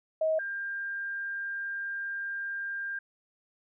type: tone pair in turn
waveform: sine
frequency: 634 / 1597.6 Hz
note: D#5 / G6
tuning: +32 / +32 cents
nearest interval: octave + major third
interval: 1600 cents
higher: second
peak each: -24 / -32 dBFS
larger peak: first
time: 0.21-0.39 / 0.39-2.99 s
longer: second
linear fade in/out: 5 ms
effects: none